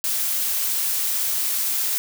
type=noise; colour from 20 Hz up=blue; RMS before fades=-23 dBFS; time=0.04-1.98 s; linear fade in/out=0 ms; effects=none